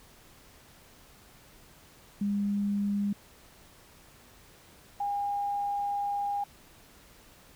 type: tone pair in turn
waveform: sine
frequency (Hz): 202.6 / 810.4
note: G#3 / G#5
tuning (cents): -43 / -43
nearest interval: 2 octaves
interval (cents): 2400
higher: second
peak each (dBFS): -26 / -28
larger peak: first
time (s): 2.21-3.13 / 5-6.44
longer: second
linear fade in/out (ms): 5
effects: pink hiss -56 dBFS RMS until 7.55 s